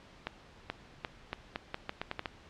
accelerating click train, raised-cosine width 0.3 ms, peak -18 dBFS, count 11, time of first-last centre 0.27-2.258 s, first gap 430 ms, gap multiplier 0.81, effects pink hiss -56 dBFS RMS until 2.49 s + low-pass 4000 Hz 12 dB/octave

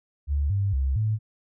sine tone with pitch steps, 71.6 / 99.2 / 67.1 / 108.3 Hz, D2 / G2 / C2 / A2, -43 / +21 / +44 / -27 cents, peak -21 dBFS, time 0.27-1.19 s, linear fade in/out 50 ms, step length 230 ms, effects none

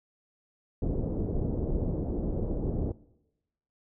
pink low-pass noise, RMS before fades -30 dBFS, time 0.82-2.92 s, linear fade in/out 5 ms, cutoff 510 Hz, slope 24 dB/octave, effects noise-tail reverb RT60 0.9 s tail -20 dB re dry

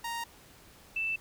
sawtooth / sine tone pair in turn, 932.3 / 2652 Hz, A#5 / E7, 0 / +10 cents, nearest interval octave + tritone, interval 1810 cents, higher second, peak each -30 / -29 dBFS, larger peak second, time 0.04-0.24 / 0.96-1.16 s, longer neither, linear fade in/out 5 ms, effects pink hiss -56 dBFS RMS until 1.2 s

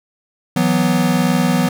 square chord, E suspended second, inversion none, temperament equal, 164.81 / 185 / 246.9 Hz, E3 / F#3 / B3, 0 / 0 / 0 cents, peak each -19 / -18 / -18 dBFS, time 0.56-1.69 s, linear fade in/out 5 ms, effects none

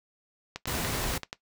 click train, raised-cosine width 0.2 ms, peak -17 dBFS, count 9, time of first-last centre 0.56-1.329 s, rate 10.4 Hz
pink noise, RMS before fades -31 dBFS, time 0.67-1.18 s, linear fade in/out 5 ms
effects noise-tail reverb RT60 0.1 s tail -17 dB re dry

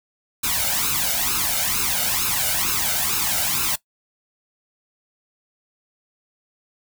white noise with flanger, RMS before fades -22 dBFS, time 0.43-3.76 s, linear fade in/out 10 ms, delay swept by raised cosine 0.76 to 1.38 ms, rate 2.2 Hz, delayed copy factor +0.8, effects noise-tail reverb RT60 0.1 s tail -19 dB re dry

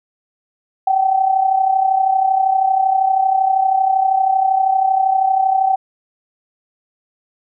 sine tone with amplitude modulation, 767 Hz, G5, 38 cents flat, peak -9 dBFS, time 0.87-5.76 s, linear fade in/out 5 ms, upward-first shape sine, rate 32.7 Hz, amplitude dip 65%, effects none

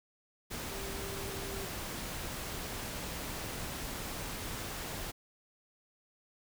sine tone in noise, 392 Hz, G4, in tune, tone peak -44 dBFS, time 0.7-1.66 s, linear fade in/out 20 ms, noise pink, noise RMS -40 dBFS, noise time 0.5-5.12 s, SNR -7 dB, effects none

